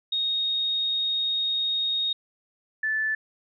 sine tone pair in turn, 3729 / 1748.7 Hz, A#7 / A6, 0 / -11 cents, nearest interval octave + minor second, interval 1311 cents, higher first, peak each -23 dBFS, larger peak neither, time 0.12-2.13 / 2.83-3.15 s, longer first, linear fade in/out 5 ms, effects none

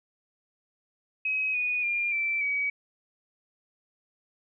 sine tone with pitch steps, 2542 / 2471 / 2402 / 2335 / 2270 Hz, D#7 / D#7 / D7 / D7 / C#7, +36 / -13 / +38 / -11 / +41 cents, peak -25 dBFS, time 1.25-2.7 s, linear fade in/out 5 ms, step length 290 ms, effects none

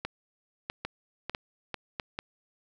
two click trains, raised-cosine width 0.3 ms, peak -17 / -16 dBFS, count 4 / 4, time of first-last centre 0.85-2.189 / 0.05-1.998 s, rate 2.24 / 1.54 Hz, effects none

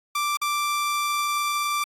sawtooth tone with dropouts, 1175 Hz, D6, 1 cent sharp, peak -19 dBFS, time 0.15-1.84 s, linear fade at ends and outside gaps 5 ms, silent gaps 0.371-0.415 s, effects AAC 48 kbps

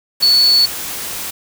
sine tone in noise, 4435 Hz, C#8, in tune, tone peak -8 dBFS, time 0.22-0.66 s, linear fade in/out 10 ms, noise white, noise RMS -25 dBFS, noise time 0.2-1.31 s, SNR +14 dB, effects none

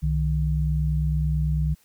sine tone pair together, 64.6 / 153.65 Hz, C2 / D#3, -21 / -21 cents, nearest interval octave + minor third, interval 1500 cents, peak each -23 dBFS, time 0.02-1.75 s, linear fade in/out 20 ms, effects white hiss -61 dBFS RMS until 1.84 s

